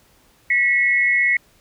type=tone pair together; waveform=sine; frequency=1944 / 2182 Hz; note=B6 / C#7; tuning=-28 / -28 cents; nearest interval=major second; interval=200 cents; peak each=-17 dBFS; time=0.5-1.37 s; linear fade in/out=5 ms; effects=pink hiss -56 dBFS RMS until 1.6 s